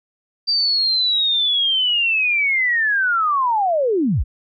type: linear sweep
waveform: sine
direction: down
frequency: 4699 to 31.48 Hz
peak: -15 dBFS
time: 0.47-4.24 s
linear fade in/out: 20 ms
effects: none